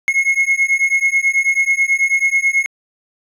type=beating tone pair; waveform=triangle; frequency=2164 / 2173.2 Hz; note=C#7 / C#7; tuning=-42 / -35 cents; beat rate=9.2 Hz; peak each=-14 dBFS; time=0.08-2.66 s; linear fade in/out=0 ms; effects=resampled to 32000 Hz